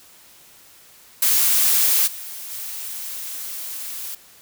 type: noise with level steps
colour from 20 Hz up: blue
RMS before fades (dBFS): -17 / -34 / -31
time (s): 1.22-4.15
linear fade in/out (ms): 5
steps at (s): 2.06 / 2.5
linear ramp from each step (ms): 20
effects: white hiss -49 dBFS RMS until 4.41 s